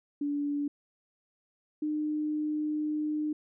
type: tone pair in turn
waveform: sine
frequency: 288.7 / 303.2 Hz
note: D4 / D#4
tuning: -30 / -45 cents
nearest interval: minor second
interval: 85 cents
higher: second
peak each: -28 dBFS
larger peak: neither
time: 0.21-0.68 / 1.82-3.33 s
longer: second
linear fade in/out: 5 ms
effects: none